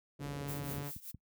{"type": "low-pass noise", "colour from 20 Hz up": "pink", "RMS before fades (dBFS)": -46, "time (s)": [0.19, 0.84], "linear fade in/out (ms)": 5, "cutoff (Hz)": 550, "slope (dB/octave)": 48}
{"type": "tone with vibrato", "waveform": "sawtooth", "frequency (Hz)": 142.4, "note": "C#3", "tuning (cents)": 47, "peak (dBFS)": -35, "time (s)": [0.19, 0.92], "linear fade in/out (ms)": 50, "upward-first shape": "sine", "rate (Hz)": 3.4, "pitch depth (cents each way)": 9}
{"type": "noise with tremolo", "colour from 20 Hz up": "violet", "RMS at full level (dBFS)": -43, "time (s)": [0.47, 1.12], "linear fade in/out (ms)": 20, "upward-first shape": "triangle", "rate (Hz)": 5.1, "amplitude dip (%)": 90}
{"type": "click train", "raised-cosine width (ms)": 5, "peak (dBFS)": -34, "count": 4, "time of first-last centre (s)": [0.6, 1.145], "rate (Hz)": 5.5}
{"effects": ["noise-tail reverb RT60 0.1 s tail -23 dB re dry", "high-pass 60 Hz 12 dB/octave"]}